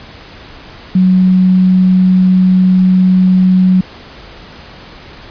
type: tone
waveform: sine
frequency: 185 Hz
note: F#3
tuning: in tune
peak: -5 dBFS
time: 0.95-3.81 s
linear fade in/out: 5 ms
effects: pink hiss -34 dBFS RMS until 5.3 s + resampled to 11025 Hz